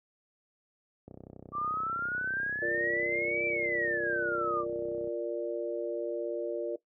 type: click train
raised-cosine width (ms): 2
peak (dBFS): -32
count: 128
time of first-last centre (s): 1.08-5.074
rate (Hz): 31.8
type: exponential two-way sweep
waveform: sine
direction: up then down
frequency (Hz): 1162 to 2349 to 1162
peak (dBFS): -30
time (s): 1.52-4.65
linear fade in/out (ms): 50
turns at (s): 3.46
type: chord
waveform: sine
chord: Bb major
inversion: second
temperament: equal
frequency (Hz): 349.2 / 466.2 / 587.3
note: F4 / Bb4 / D5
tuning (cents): 0 / 0 / 0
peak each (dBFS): -35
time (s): 2.62-6.76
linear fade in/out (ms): 5
effects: noise-tail reverb RT60 0.1 s tail -17 dB re dry + high-pass 80 Hz 12 dB/octave